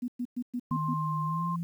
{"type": "tone bursts", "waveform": "sine", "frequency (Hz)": 245, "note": "B3", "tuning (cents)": -14, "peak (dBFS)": -29, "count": 6, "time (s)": [0.02, 0.942], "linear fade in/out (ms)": 10, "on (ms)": 62, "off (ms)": 110}
{"type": "tone with pitch glide", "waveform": "sine", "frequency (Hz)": [155.7, 169.79], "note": ["D#3", "F3"], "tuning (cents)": [2, -49], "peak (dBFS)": -30, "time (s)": [0.71, 1.63], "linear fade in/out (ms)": 0, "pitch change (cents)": 149, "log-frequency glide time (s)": [1.25, 1.45]}
{"type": "tone", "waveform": "sine", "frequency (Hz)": 1054, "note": "C6", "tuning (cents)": 12, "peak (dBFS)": -31, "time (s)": [0.71, 1.56], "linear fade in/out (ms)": 5}
{"effects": ["10-bit"]}